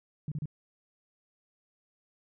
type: tone bursts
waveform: sine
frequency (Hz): 150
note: D3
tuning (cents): +37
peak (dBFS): -31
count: 3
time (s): 0.28-0.457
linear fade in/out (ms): 2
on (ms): 37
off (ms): 33
effects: none